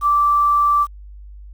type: tone with quantisation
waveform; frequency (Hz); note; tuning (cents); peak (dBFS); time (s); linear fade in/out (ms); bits
sine; 1168; D6; -10; -12; 0.01-0.87; 50; 7
effects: added 50 Hz sine -35 dBFS peak until 1.53 s